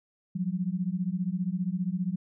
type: beating tone pair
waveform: sine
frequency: 174.61 / 189.61 Hz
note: F3 / F#3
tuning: 0 / +43 cents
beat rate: 15 Hz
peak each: -30 dBFS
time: 0.35-2.16 s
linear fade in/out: 10 ms
effects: none